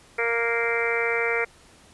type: harmonic tone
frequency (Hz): 232.7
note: A#3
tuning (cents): -3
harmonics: 2 / 3 / 4 / 5 / 6 / 7 / 8 / 9 / 10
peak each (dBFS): -26 / -35 / -36 / -38 / -30 / -36 / -32 / -28 / -29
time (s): 0.18-1.45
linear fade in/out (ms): 10
effects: pink hiss -53 dBFS RMS until 1.93 s + resampled to 24000 Hz